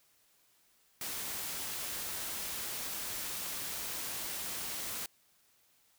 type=noise; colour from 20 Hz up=white; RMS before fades=-39 dBFS; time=1.01-5.06 s; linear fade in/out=2 ms; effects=white hiss -69 dBFS RMS until 5.98 s